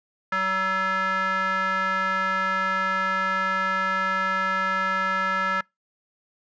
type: tone with band-pass filter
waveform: square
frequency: 189.3 Hz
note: F#3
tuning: 40 cents sharp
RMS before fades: -24 dBFS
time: 0.32-5.61 s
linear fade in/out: 5 ms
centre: 1500 Hz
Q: 6.1
effects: noise-tail reverb RT60 0.2 s tail -26 dB re dry + resampled to 16000 Hz